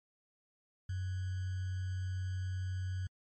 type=tone with sample-and-hold; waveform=sine; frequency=93.1 Hz; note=F#2; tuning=11 cents sharp; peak=-34 dBFS; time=0.89-3.07 s; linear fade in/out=5 ms; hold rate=1575 Hz; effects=MP3 32 kbps